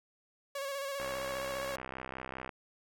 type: tone with vibrato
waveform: sawtooth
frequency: 554.4 Hz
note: C#5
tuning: in tune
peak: -32 dBFS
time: 0.55-1.76 s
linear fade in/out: 5 ms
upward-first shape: square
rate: 15 Hz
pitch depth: 31 cents each way
type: click train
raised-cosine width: 0.5 ms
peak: -25 dBFS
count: 98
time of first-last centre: 1-2.492 s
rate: 65 Hz
effects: none